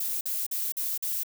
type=noise bursts; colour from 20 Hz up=violet; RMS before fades=-30 dBFS; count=5; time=0-1.234 s; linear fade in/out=5 ms; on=210 ms; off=46 ms; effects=none